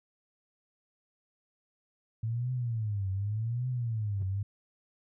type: tone with vibrato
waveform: sine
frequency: 110 Hz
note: A2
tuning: in tune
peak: -29 dBFS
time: 2.23-4.43 s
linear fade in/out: 5 ms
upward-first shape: triangle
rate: 0.86 Hz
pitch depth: 270 cents each way
type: tone with exponential growth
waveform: triangle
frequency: 124.4 Hz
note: B2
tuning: 13 cents sharp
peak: -33 dBFS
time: 4.13-4.23 s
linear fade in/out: 5 ms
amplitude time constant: 20 ms
effects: none